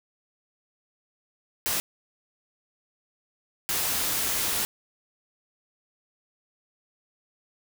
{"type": "noise bursts at uneven times", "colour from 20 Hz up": "white", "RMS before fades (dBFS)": -27, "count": 2, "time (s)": [[1.66, 1.8], [3.69, 4.65]], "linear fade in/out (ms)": 0, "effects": []}